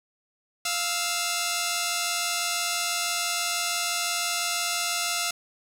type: tone pair together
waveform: 5% pulse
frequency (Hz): 698.5 / 1311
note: F5 / E6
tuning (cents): 0 / -10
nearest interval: major seventh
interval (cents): 1090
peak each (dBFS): -16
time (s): 0.65-5.31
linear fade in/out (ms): 5
effects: low-pass 11000 Hz 12 dB/octave + 7-bit